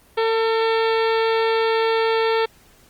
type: harmonic tone with a mistuned harmonic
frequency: 449.6 Hz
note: A4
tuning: 37 cents sharp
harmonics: 1 / 2 / 3 / 4 / 5 / 6 / 7 / 8 / 9 / 10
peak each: -18 / -24 / -28 / -30 / -32 / -34 / -35 / -36 / -37 / -38 dBFS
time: 0.17-2.46 s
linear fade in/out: 10 ms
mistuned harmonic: 7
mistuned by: +61 cents
effects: pink hiss -53 dBFS RMS until 2.89 s + Opus 24 kbps

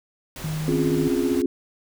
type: noise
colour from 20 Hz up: pink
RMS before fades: -36 dBFS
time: 0.36-1.42 s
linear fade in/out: 2 ms
type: tone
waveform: sine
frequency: 155.56 Hz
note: D#3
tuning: in tune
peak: -25 dBFS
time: 0.44-1.08 s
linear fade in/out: 2 ms
type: chord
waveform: sine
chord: Db major seventh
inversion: third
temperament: equal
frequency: 261.6 / 277.2 / 349.2 / 415.3 Hz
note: C4 / Db4 / F4 / Ab4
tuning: 0 / 0 / 0 / 0 cents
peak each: -24 / -26 / -24 / -27 dBFS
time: 0.68-1.46 s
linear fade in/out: 2 ms
effects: none

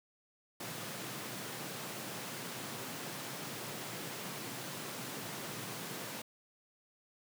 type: high-pass noise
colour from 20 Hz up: pink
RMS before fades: -43 dBFS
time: 0.6-6.22 s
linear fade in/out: 5 ms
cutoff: 110 Hz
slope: 96 dB/octave
effects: none

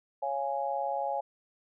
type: chord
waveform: sine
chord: Db major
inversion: none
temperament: just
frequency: 554.4 / 693 / 831.5 Hz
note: Db5 / F5 / Ab5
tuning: 0 / -14 / +2 cents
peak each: -34 / -35 / -32 dBFS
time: 0.22-1.21 s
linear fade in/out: 10 ms
effects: none

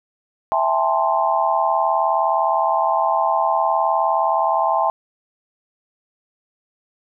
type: chord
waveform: sine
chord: A minor seventh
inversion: second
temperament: equal with one note detuned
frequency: 659.3 / 800.5 / 880 / 1046.5 Hz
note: E5 / G5 / A5 / C6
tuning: 0 / +36 / 0 / 0 cents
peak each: -21 dBFS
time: 0.52-4.9 s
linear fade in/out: 0 ms
effects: none

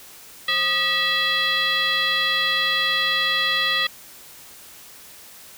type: tone with frequency modulation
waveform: sine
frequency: 2637 Hz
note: E7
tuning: in tune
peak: -18 dBFS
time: 0.48-3.87 s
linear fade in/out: 5 ms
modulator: 701 Hz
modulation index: 1.9
effects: white hiss -44 dBFS RMS until 5.57 s

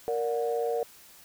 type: chord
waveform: sine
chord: Bb augmented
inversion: none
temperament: just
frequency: 466.2 / 582.7 / 728.4 Hz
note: Bb4 / D5 / F#5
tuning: 0 / -14 / -27 cents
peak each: -27 / -33 / -33 dBFS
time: 0.08-0.83 s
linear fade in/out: 0 ms
effects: tanh soft clip ceiling -17 dBFS + white hiss -53 dBFS RMS until 1.24 s

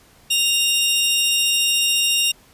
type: tone pair together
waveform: sawtooth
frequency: 2794 / 3730 Hz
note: F7 / A#7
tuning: 0 / 0 cents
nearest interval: perfect fourth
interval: 500 cents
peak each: -14 / -19 dBFS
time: 0.3-2.32 s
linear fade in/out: 10 ms
effects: pink hiss -52 dBFS RMS until 2.53 s + resampled to 32000 Hz

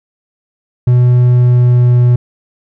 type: tone with pitch glide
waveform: triangle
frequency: 123.47 to 122.4 Hz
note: B2 to B2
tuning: 0 to -15 cents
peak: -3 dBFS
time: 0.87-2.16 s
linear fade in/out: 5 ms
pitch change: -15 cents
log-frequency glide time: 1.27-2.02 s
effects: none

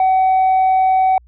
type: tone with tanh clipping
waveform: sine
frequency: 755 Hz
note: F#5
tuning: 35 cents sharp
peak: -11 dBFS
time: 0-1.18 s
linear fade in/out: 2 ms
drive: 1 dB
effects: added 60 Hz sine -44 dBFS peak until 1.27 s

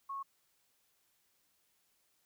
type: tone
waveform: sine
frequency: 1098 Hz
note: C#6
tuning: 17 cents flat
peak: -38 dBFS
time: 0.09-0.23 s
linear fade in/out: 10 ms
effects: white hiss -75 dBFS RMS until 2.25 s

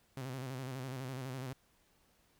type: tone with vibrato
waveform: sawtooth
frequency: 130.4 Hz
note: C3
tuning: 5 cents flat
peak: -36 dBFS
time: 0.17-1.53 s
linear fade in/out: 2 ms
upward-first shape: square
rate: 12 Hz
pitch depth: 60 cents each way
effects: pink hiss -71 dBFS RMS until 2.39 s

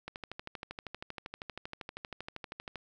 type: click train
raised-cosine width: 0.3 ms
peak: -24 dBFS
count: 35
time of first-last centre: 0.08-2.757 s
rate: 12.7 Hz
effects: none

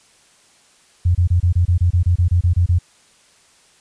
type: tone bursts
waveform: sine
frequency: 88 Hz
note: F2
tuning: 14 cents sharp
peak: -11 dBFS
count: 14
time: 1.05-2.788 s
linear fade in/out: 10 ms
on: 100 ms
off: 26 ms
effects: white hiss -53 dBFS RMS until 3.8 s + resampled to 22050 Hz

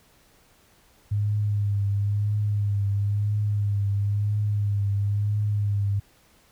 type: tone with vibrato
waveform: sine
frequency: 102.4 Hz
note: G#2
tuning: 24 cents flat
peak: -21 dBFS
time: 1.11-6 s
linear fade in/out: 10 ms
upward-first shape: triangle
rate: 0.99 Hz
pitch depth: 43 cents each way
effects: pink hiss -59 dBFS RMS until 6.51 s

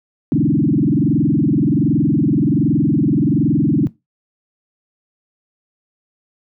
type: tone with frequency modulation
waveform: sine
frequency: 220 Hz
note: A3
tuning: in tune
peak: -11 dBFS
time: 0.32-3.87 s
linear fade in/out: 0 ms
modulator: 21.3 Hz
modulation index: 4.4
effects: noise-tail reverb RT60 0.2 s tail -19 dB re dry + high-pass 100 Hz 12 dB/octave

